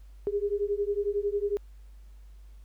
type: beating tone pair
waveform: sine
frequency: 402 / 413 Hz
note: G4 / G#4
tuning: +44 / -10 cents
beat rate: 11 Hz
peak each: -29 dBFS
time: 0.27-1.57 s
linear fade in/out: 0 ms
effects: added 50 Hz sine -46 dBFS peak until 2.64 s + pink hiss -68 dBFS RMS until 2.64 s